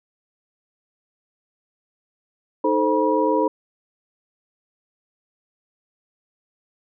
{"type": "tone cluster", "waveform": "sine", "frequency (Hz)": [310.5, 435.9, 523, 965], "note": ["D#4", "A4", "C5", "B5"], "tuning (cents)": [-3, -16, -1, -40], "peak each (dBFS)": -22, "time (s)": [2.64, 3.48], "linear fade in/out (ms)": 5, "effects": []}